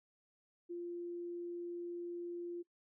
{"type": "tone", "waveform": "sine", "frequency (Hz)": 347.2, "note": "F4", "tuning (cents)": -10, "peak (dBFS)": -40, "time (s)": [0.69, 2.63], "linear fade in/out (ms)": 20, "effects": ["noise-tail reverb RT60 0.1 s tail -22 dB re dry"]}